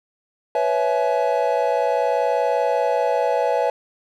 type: chord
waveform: triangle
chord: C# minor seventh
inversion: third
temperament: equal with one note detuned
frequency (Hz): 493.9 / 554.4 / 659.3 / 849.5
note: B4 / C#5 / E5 / G#5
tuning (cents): 0 / 0 / 0 / +39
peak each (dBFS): -21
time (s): 0.55-3.7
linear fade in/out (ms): 2
effects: none